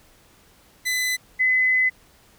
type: tone pair in turn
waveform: sawtooth / sine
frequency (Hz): 2009 / 2023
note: B6 / B6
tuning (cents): +29 / +41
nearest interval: unison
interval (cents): 12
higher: second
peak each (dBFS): -18 / -16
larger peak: second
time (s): 0.85-1.17 / 1.39-1.9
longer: second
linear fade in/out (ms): 20
effects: pink hiss -55 dBFS RMS until 2.38 s